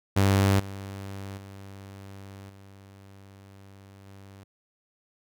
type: tone with level steps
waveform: sawtooth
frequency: 98 Hz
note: G2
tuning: in tune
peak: -15 / -32 / -38 / -44 / -42 dBFS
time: 0.16-4.44 s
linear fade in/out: 10 ms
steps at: 0.59 / 1.37 / 2.49 / 4.06 s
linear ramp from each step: 10 ms
effects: none